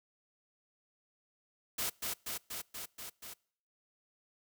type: noise with echo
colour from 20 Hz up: white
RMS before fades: -35 dBFS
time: 1.78-1.9 s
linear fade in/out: 10 ms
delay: 240 ms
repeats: 6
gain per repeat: -2 dB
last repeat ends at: 3.34 s
effects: noise-tail reverb RT60 0.6 s tail -26 dB re dry + high-pass 60 Hz 12 dB/octave